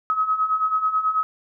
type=beating tone pair; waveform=sine; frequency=1270 / 1279.2 Hz; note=D#6 / D#6; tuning=+35 / +48 cents; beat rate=9.2 Hz; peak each=-25 / -20 dBFS; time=0.1-1.23 s; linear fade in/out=0 ms; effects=none